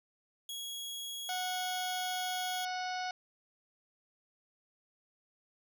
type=tone; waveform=sawtooth; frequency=3322 Hz; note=G#7; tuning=in tune; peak=-36 dBFS; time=0.49-2.65 s; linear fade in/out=2 ms
type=harmonic tone; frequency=735 Hz; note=F#5; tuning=12 cents flat; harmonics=1 / 2 / 3 / 4 / 5 / 6 / 7 / 8; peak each=-36 / -42 / -46 / -49 / -51 / -49 / -48 / -53 dBFS; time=1.29-3.11 s; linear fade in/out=2 ms
effects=none